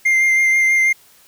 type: tone with vibrato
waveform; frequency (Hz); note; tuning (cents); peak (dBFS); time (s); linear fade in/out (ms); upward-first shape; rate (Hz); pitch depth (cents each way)
triangle; 2100; C7; +6; -10; 0.05-0.93; 10; sine; 6.2; 15
effects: white hiss -50 dBFS RMS until 1.27 s